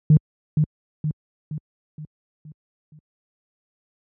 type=tone with echo; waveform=sine; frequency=152.7 Hz; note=D#3; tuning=32 cents flat; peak=-8 dBFS; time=0.1-0.17 s; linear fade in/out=2 ms; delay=470 ms; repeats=6; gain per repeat=-6 dB; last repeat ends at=2.99 s; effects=tanh soft clip ceiling -5 dBFS + high-pass 60 Hz 12 dB/octave